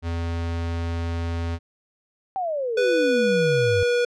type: tone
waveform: square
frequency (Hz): 84.2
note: E2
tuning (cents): +37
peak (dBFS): -25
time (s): 0.02-1.59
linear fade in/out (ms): 50
type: exponential sweep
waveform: sine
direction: down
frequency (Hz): 784 to 91.8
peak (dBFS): -23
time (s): 2.36-3.83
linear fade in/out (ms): 0
type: tone with pitch glide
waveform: square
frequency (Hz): 493.9 to 483.7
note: B4 to B4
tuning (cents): 0 to -36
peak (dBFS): -19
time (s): 2.77-4.05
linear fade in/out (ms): 5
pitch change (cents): -36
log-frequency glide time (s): 2.96-3.48
effects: low-pass 5000 Hz 12 dB/octave